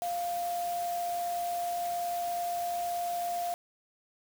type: tone in noise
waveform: sine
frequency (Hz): 698.5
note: F5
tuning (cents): 0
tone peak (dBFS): -30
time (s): 0.02-3.54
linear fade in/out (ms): 0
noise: white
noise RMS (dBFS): -44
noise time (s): 0.02-3.54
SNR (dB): +11
effects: none